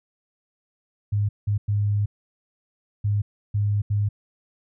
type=tone bursts at uneven times; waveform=sine; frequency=103 Hz; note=G#2; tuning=14 cents flat; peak=-19 dBFS; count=6; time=1.12-1.29 / 1.47-1.58 / 1.68-2.06 / 3.04-3.22 / 3.54-3.82 / 3.9-4.09 s; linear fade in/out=10 ms; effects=none